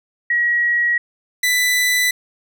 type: tone pair in turn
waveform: sine / sawtooth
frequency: 1908 / 1989.1 Hz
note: A#6 / B6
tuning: +40 / +12 cents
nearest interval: minor second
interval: 72 cents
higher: second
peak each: -14 / -11 dBFS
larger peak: second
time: 0.3-0.98 / 1.43-2.11 s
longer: neither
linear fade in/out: 5 ms
effects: none